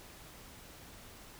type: silence
effects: pink hiss -53 dBFS RMS until 1.39 s